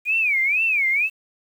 sine tone with vibrato, 2373 Hz, D7, 17 cents sharp, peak -17 dBFS, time 0.05-1.1 s, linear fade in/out 50 ms, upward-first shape sine, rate 2.1 Hz, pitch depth 220 cents each way, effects 8-bit

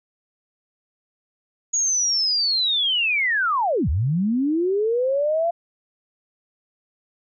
sine linear two-way sweep, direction down then up, 6750 to 65.41 to 692 Hz, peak -18 dBFS, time 1.73-5.51 s, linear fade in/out 10 ms, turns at 3.89 s, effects none

